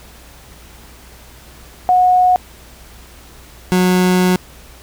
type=tone pair in turn; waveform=sine / 30% pulse; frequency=730 / 182.5 Hz; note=F#5 / F#3; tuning=-24 / -24 cents; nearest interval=2 octaves; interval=2400 cents; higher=first; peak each=-8 dBFS; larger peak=neither; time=1.89-2.36 / 3.72-4.36 s; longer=second; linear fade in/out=0 ms; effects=added 60 Hz sine -42 dBFS peak until 4.82 s + pink hiss -42 dBFS RMS until 4.82 s